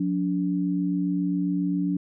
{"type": "tone pair together", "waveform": "sine", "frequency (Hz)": [180, 287.4], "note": ["F#3", "D4"], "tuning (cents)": [-47, -37], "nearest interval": "minor sixth", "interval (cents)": 810, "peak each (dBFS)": -25, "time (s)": [0, 1.97], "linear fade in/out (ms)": 5, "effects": []}